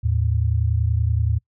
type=tone pair together; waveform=sine; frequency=79.46 / 110 Hz; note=D#2 / A2; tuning=+37 / 0 cents; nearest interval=tritone; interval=563 cents; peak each=-20 dBFS; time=0.03-1.39 s; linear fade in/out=20 ms; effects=noise-tail reverb RT60 0.1 s tail -24 dB re dry